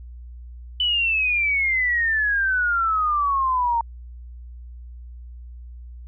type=exponential sweep; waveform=sine; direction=down; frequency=3003 to 917 Hz; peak=-18 dBFS; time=0.8-3.81 s; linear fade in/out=2 ms; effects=added 60 Hz sine -36 dBFS peak until 6.07 s